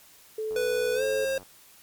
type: tone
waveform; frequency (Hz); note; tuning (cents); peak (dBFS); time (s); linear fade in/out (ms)
sine; 435.3; A4; -19; -28; 0.38-1.25; 5
type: click train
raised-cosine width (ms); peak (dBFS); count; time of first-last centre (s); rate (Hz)
1; -34; 86; 0.51-1.43; 92.4
type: tone with pitch glide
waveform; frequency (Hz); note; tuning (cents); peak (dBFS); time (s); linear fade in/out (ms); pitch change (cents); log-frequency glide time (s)
square; 494.2 to 535.8; B4 to C5; +1 to +41; -26; 0.56-1.38; 2; +140; 0.94-1.03
effects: white hiss -54 dBFS RMS until 1.82 s + MP3 96 kbps